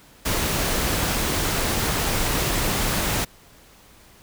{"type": "noise", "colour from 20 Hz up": "pink", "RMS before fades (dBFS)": -23, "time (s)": [0.25, 3.25], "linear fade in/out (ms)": 10, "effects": ["pink hiss -51 dBFS RMS until 4.22 s"]}